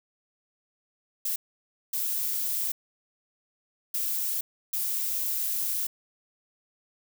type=noise bursts at uneven times; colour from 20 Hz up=violet; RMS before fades=-29 dBFS; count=4; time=1.25-1.36 / 1.93-2.72 / 3.94-4.41 / 4.73-5.87 s; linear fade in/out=5 ms; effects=none